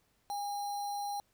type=tone with sample-and-hold; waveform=sine; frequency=814 Hz; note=G#5; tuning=35 cents flat; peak=-34 dBFS; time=0.3-1.2 s; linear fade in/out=0 ms; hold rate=4900 Hz; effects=pink hiss -73 dBFS RMS until 1.33 s